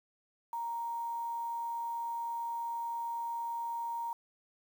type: tone with quantisation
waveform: sine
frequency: 932.3 Hz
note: A#5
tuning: in tune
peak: -34 dBFS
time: 0.53-4.13 s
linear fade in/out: 2 ms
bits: 9
effects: none